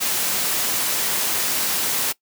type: high-pass noise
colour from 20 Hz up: white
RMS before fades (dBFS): -22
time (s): 0-2.13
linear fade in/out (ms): 20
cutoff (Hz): 140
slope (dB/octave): 12
effects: noise-tail reverb RT60 0.1 s tail -21 dB re dry